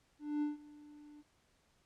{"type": "tone with ADSR envelope", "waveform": "triangle", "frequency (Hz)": 296.3, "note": "D4", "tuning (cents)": 15, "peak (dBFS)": -29, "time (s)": [0.19, 1.23], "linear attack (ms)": 230, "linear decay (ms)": 150, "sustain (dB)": -22, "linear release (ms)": 28, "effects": ["pink hiss -73 dBFS RMS until 1.85 s", "low-pass 9000 Hz 12 dB/octave"]}